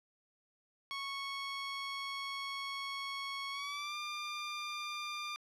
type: tone with pitch glide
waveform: 15% pulse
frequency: 1104 to 1197 Hz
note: C#6 to D6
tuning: -7 to +33 cents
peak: -32 dBFS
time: 0.91-5.36 s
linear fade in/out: 0 ms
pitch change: +140 cents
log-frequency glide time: 3.51-3.96 s
effects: low-pass 7000 Hz 12 dB/octave